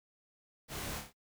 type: noise with echo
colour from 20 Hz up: pink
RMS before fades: -42 dBFS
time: 0.68-1.02 s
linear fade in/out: 50 ms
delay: 28 ms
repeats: 4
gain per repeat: -4 dB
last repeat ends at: 1.132 s
effects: noise-tail reverb RT60 0.1 s tail -24 dB re dry